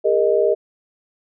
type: chord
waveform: sine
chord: Ab suspended second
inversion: none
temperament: equal with one note detuned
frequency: 405.8 / 466.2 / 622.3 Hz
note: Ab4 / Bb4 / Eb5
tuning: -40 / 0 / 0 cents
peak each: -18 dBFS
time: 0.04-0.55 s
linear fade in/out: 20 ms
effects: none